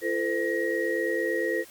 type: tone cluster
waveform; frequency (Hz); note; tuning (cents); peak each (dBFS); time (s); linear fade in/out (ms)
sine; 339.2 / 443.2 / 512 / 1891; E4 / A4 / C5 / A#6; +50 / +13 / -38 / +24; -30; 0.01-1.65; 50
effects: white hiss -50 dBFS RMS until 1.7 s + Opus 48 kbps